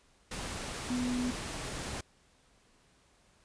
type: tone in noise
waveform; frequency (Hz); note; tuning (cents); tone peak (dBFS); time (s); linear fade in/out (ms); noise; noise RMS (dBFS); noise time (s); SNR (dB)
sine; 247.9; B3; +7; -30; 0.9-1.31; 5; pink; -39; 0.31-2.01; +6
effects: pink hiss -66 dBFS RMS until 3.44 s + resampled to 22050 Hz